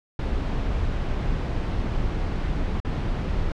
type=noise with dropouts; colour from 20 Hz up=brown; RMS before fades=-25 dBFS; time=0.19-3.52 s; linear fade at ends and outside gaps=2 ms; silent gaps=2.802-2.848 s; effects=low-pass 4000 Hz 12 dB/octave